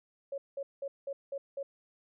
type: tone bursts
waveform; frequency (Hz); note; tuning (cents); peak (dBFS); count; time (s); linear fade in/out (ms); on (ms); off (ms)
sine; 554.4; C#5; 0; -34; 6; 0.32-1.63; 5; 60; 190
effects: none